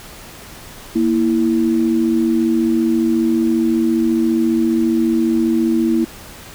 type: tone pair together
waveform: sine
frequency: 233.6 / 328.3 Hz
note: A#3 / E4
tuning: +4 / -7 cents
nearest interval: tritone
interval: 589 cents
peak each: -16 / -15 dBFS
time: 0.95-6.05 s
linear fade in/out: 10 ms
effects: pink hiss -37 dBFS RMS until 6.54 s